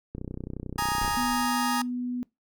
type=click train; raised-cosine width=3 ms; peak=-22 dBFS; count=30; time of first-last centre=0.15-1.079 s; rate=31.2 Hz
type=chord; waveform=sawtooth; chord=Ab suspended second; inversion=none; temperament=just; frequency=830.6 / 934.4 / 1245.9 Hz; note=Ab5 / Bb5 / Eb6; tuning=0 / +4 / +2 cents; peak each=-26 dBFS; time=0.78-1.82 s; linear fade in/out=5 ms
type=noise with exponential decay; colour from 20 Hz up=brown; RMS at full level=-32 dBFS; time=1.02-1.9 s; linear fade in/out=0 ms; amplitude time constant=190 ms
type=tone; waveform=sine; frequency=246.8 Hz; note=B3; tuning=1 cent flat; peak=-28 dBFS; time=1.17-2.23 s; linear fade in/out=0 ms
effects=noise-tail reverb RT60 0.2 s tail -23 dB re dry